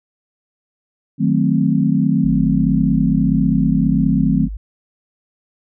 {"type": "chord", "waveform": "sine", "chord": "D# diminished seventh", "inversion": "none", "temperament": "equal", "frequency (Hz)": [155.56, 185, 220, 261.6], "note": ["D#3", "F#3", "A3", "C4"], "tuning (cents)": [0, 0, 0, 0], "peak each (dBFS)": -18, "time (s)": [1.18, 4.49], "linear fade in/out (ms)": 50}
{"type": "tone", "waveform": "sine", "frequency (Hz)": 50.8, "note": "G#1", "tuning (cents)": -38, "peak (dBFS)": -24, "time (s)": [2.24, 4.57], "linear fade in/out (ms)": 5}
{"effects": []}